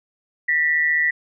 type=tone pair together; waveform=sine; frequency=1800 / 1954.8 Hz; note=A6 / B6; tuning=+39 / -18 cents; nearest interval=minor second; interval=143 cents; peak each=-23 / -17 dBFS; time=0.48-1.11 s; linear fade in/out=10 ms; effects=none